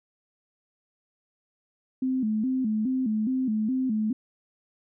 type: tone with vibrato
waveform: sine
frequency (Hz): 236.7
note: A#3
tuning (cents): +27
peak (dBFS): -23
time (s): 2.02-4.13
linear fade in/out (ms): 5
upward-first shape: square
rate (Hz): 2.4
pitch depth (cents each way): 160
effects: none